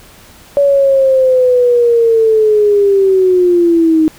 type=linear sweep; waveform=sine; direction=down; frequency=569 to 311.1 Hz; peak=-6 dBFS; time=0.57-4.08 s; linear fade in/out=0 ms; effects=pink hiss -40 dBFS RMS until 4.18 s